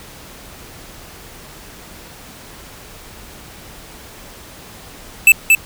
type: tone with echo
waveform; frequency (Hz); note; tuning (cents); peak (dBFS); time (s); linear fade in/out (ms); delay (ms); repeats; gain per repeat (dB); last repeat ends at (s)
square; 2637; E7; 0; -4; 5.27-5.32; 2; 230; 1; -3; 5.55
effects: pink hiss -38 dBFS RMS until 5.65 s